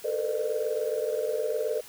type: tone cluster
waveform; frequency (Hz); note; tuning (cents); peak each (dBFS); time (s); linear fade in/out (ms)
sine; 438.1 / 457.2 / 505 / 604; A4 / A#4 / B4 / D5; -7 / -34 / +39 / +48; -31; 0.04-1.81; 10
effects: tanh soft clip ceiling -18 dBFS + white hiss -48 dBFS RMS until 1.88 s